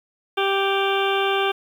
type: harmonic tone with a mistuned harmonic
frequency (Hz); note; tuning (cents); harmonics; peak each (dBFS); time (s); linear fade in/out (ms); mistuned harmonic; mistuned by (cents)
392; G4; 0; 1 / 2 / 3 / 4 / 6 / 7 / 8 / 9; -22 / -25 / -27 / -28 / -30 / -30 / -31 / -32; 0.37-1.52; 10; 7; +25
effects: 8-bit